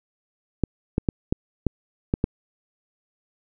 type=clicks; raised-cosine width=3 ms; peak=-7 dBFS; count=7; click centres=0.637 / 0.981 / 1.088 / 1.325 / 1.667 / 2.139 / 2.241 s; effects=none